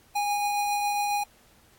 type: tone with tremolo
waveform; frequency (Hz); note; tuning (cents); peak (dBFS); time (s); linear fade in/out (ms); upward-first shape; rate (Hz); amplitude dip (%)
square; 821; G#5; -20; -24; 0.15-1.24; 10; triangle; 7.3; 25
effects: pink hiss -59 dBFS RMS until 1.78 s + AAC 64 kbps